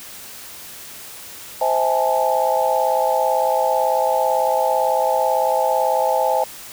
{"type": "tone cluster", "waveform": "sine", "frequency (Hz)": [520, 646, 816, 874], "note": ["C5", "E5", "G#5", "A5"], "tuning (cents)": [-11, -35, -31, -12], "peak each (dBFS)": -21, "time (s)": [1.61, 6.44], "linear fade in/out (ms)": 5, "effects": ["white hiss -37 dBFS RMS until 6.72 s"]}